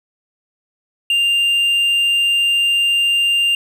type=tone; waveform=triangle; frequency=2794 Hz; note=F7; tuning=in tune; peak=-11 dBFS; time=1.1-3.55 s; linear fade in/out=2 ms; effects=8-bit